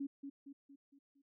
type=tone with echo; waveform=sine; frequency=278.6 Hz; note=C#4; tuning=9 cents sharp; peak=-37 dBFS; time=0-0.07 s; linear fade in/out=10 ms; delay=230 ms; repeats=5; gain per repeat=-6 dB; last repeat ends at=1.22 s; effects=none